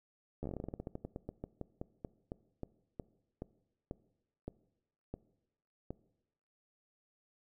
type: slowing click train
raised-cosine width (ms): 2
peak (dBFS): -27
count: 30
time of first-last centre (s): 0.43-5.906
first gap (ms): 12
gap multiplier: 1.16
effects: noise-tail reverb RT60 0.9 s tail -20 dB re dry